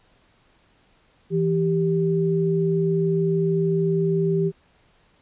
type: tone pair together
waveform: sine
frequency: 164.82 / 392 Hz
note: E3 / G4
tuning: 0 / 0 cents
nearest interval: octave + minor third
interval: 1500 cents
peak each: -21 dBFS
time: 1.3-4.52 s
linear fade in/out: 50 ms
effects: pink hiss -60 dBFS RMS until 5.21 s + resampled to 8000 Hz